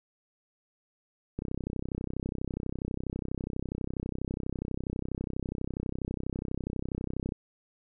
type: click train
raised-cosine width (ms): 3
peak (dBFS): -20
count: 192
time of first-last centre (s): 1.39-7.322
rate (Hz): 32.2
effects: none